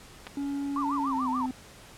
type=clicks; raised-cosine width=0.3 ms; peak=-24 dBFS; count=2; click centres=0.268 / 0.272 s
type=tone with pitch glide; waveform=triangle; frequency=281.1 to 256.3 Hz; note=C#4 to C4; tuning=+24 to -36 cents; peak=-27 dBFS; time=0.37-1.51 s; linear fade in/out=2 ms; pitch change=-160 cents; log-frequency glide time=0.99-1.26 s
type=tone with vibrato; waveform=sine; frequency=1030 Hz; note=C6; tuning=28 cents flat; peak=-28 dBFS; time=0.76-1.46 s; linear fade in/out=2 ms; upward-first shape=sine; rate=6.9 Hz; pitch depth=270 cents each way
effects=pink hiss -50 dBFS RMS until 1.97 s + low-pass 11000 Hz 12 dB/octave